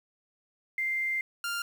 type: tone pair in turn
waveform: sine / sawtooth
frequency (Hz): 2093 / 1396.9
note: C7 / F6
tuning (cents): 0 / 0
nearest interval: perfect fifth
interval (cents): 700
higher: first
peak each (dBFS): -27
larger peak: neither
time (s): 0.78-1.21 / 1.44-1.62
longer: first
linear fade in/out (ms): 2
effects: 9-bit